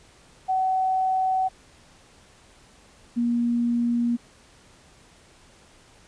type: tone pair in turn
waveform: sine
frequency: 754 / 237.5 Hz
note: F#5 / A#3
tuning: +32 / +33 cents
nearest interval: octave + minor sixth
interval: 1999 cents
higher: first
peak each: -20 dBFS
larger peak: neither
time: 0.48-1.49 / 3.16-4.17 s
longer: neither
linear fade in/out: 20 ms
effects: pink hiss -54 dBFS RMS until 6.07 s + resampled to 22050 Hz